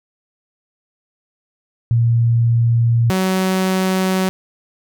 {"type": "tone pair in turn", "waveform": ["sine", "sawtooth"], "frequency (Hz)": [116.9, 187.78], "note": ["A#2", "F#3"], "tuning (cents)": [5, 26], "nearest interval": "minor sixth", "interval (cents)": 821, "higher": "second", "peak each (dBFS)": -11, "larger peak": "neither", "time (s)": [[1.91, 3.1], [3.1, 4.29]], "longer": "neither", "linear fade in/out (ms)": 0, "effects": []}